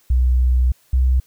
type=tone pair in turn; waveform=sine; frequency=62.6 / 63.92 Hz; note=B1 / C2; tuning=+24 / -40 cents; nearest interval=unison; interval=36 cents; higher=second; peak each=-12 dBFS; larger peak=neither; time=0.1-0.72 / 0.93-1.2 s; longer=first; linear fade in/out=5 ms; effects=white hiss -57 dBFS RMS until 1.26 s